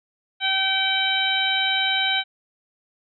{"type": "harmonic tone", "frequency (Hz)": 770, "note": "G5", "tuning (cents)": -31, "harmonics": [1, 2, 3, 4, 5], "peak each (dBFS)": [-28, -26, -26, -24, -25], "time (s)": [0.4, 2.24], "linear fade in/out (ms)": 50, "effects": []}